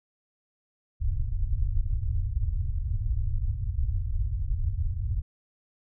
pink low-pass noise, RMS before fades -27 dBFS, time 1-5.22 s, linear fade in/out 20 ms, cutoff 110 Hz, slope 48 dB/octave, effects none

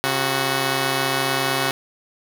5% pulse tone pair together, 135.01 / 369.7 Hz, C#3 / F#4, -45 / -1 cents, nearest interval octave + perfect fourth, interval 1744 cents, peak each -11 dBFS, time 0.04-1.71 s, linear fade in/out 0 ms, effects none

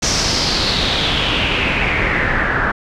pink noise with low-pass filter sweep, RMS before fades -17 dBFS, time 0.02-2.72 s, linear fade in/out 10 ms, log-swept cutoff 6000 to 1500 Hz, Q 4.4, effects none

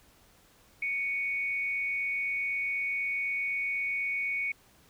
sine tone pair together, 2228 / 2464 Hz, C#7 / D#7, +8 / -17 cents, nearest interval major second, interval 175 cents, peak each -29 / -38 dBFS, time 0.82-4.52 s, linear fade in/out 5 ms, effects pink hiss -61 dBFS RMS until 4.89 s

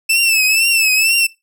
sawtooth tone with vibrato, 2637 Hz, E7, in tune, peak -8 dBFS, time 0.09-1.27 s, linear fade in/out 10 ms, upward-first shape triangle, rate 2.1 Hz, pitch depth 92 cents each way, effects noise-tail reverb RT60 0.2 s tail -19 dB re dry

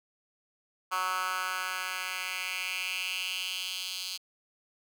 10% pulse tone with high-pass filter sweep, 185 Hz, F#3, in tune, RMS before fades -34 dBFS, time 0.91-4.18 s, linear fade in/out 20 ms, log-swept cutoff 1200 to 3900 Hz, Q 3.4, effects none

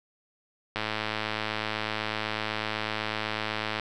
click train, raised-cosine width 0.3 ms, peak -13 dBFS, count 329, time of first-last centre 0.76-3.797 s, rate 108 Hz, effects none

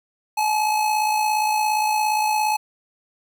square tone with amplitude modulation, 855 Hz, A5, 50 cents flat, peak -17 dBFS, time 0.37-2.57 s, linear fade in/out 10 ms, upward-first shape sine, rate 57.3 Hz, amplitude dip 45%, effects none

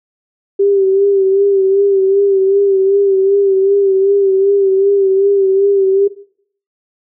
sine tone with vibrato, 392 Hz, G4, in tune, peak -8 dBFS, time 0.59-6.08 s, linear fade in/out 10 ms, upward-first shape sine, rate 2.6 Hz, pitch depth 45 cents each way, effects noise-tail reverb RT60 0.6 s tail -17 dB re dry

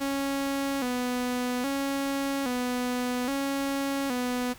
sawtooth tone with vibrato, 261.6 Hz, C4, in tune, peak -23 dBFS, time 0-4.54 s, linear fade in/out 20 ms, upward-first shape square, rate 0.61 Hz, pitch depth 93 cents each way, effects pink hiss -50 dBFS RMS until 4.58 s

